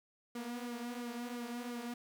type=tone with flanger; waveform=sawtooth; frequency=240.4 Hz; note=B3; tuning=46 cents flat; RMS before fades=-42 dBFS; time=0.35-1.94 s; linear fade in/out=5 ms; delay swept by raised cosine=1.1 to 6.6 ms; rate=2.9 Hz; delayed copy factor=-0.6; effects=11-bit